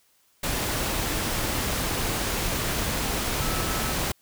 sine tone in noise, 1304 Hz, E6, 19 cents flat, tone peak -36 dBFS, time 3.41-3.92 s, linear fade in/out 5 ms, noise pink, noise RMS -27 dBFS, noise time 0.43-4.12 s, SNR -12 dB, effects white hiss -64 dBFS RMS until 4.21 s

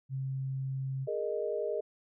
sine tone, 133.6 Hz, C3, 36 cents sharp, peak -32 dBFS, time 0.09-1.08 s, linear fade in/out 50 ms
sine chord, Ab suspended second, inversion none, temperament equal with one note detuned, 415.3 / 466.2 / 617.6 Hz, Ab4 / Bb4 / Eb5, 0 / 0 / -13 cents, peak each -35 dBFS, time 1.07-1.81 s, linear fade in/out 10 ms
effects none

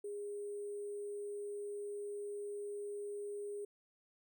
sine tone with sample-and-hold, 410 Hz, G#4, 22 cents flat, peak -40 dBFS, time 0.04-3.65 s, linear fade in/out 5 ms, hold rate 8820 Hz, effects none

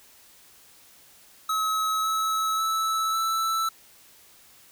square tone with pitch steps, 1285 / 1296.9 / 1309 / 1321.1 Hz, E6 / E6 / E6 / E6, -45 / -29 / -13 / +3 cents, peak -24 dBFS, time 1.49-3.69 s, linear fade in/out 5 ms, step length 550 ms, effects white hiss -54 dBFS RMS until 4.71 s

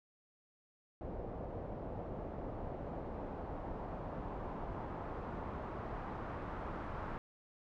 pink noise with low-pass filter sweep, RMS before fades -43 dBFS, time 1.01-7.18 s, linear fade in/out 0 ms, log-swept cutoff 600 to 1200 Hz, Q 1.5, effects none

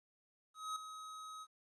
square tone with ADSR envelope, 1270 Hz, D#6, 35 cents sharp, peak -38 dBFS, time 0.54-1.47 s, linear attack 220 ms, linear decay 4 ms, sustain -10 dB, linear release 49 ms, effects resampled to 24000 Hz + 13-bit

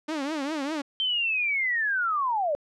sawtooth tone with vibrato, 294.4 Hz, D4, 4 cents sharp, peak -24 dBFS, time 0.08-0.82 s, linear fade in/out 10 ms, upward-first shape triangle, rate 5 Hz, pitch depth 190 cents each way
sine linear sweep, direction down, 3136 to 553 Hz, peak -23 dBFS, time 1-2.55 s, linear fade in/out 0 ms
effects low-pass 6000 Hz 12 dB/octave

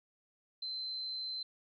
sine tone, 4083 Hz, C8, 43 cents flat, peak -37 dBFS, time 0.62-1.43 s, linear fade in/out 5 ms, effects none

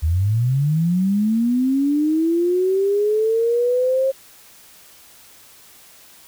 sine linear sweep, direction up, 74 to 539 Hz, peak -15 dBFS, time 0.02-4.12 s, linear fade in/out 20 ms, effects white hiss -47 dBFS RMS until 6.27 s

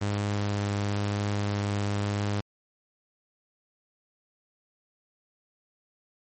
sawtooth tone with vibrato, 102.1 Hz, G#2, 29 cents flat, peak -22 dBFS, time 0.01-2.41 s, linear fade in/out 10 ms, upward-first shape triangle, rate 1 Hz, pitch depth 8 cents each way, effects MP3 32 kbps

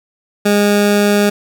20% pulse tone, 205.2 Hz, G#3, 21 cents flat, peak -5 dBFS, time 0.45-1.3 s, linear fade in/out 10 ms, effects none

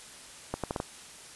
accelerating click train, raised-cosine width 1 ms, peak -16 dBFS, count 5, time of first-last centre 0.54-0.801 s, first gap 97 ms, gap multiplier 0.74, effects white hiss -48 dBFS RMS until 1.35 s + resampled to 24000 Hz

